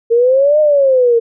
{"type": "exponential two-way sweep", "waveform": "sine", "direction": "up then down", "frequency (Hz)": [455.7, 616, 455.7], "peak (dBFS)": -7, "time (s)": [0.1, 1.2], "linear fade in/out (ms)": 20, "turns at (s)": 0.6, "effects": []}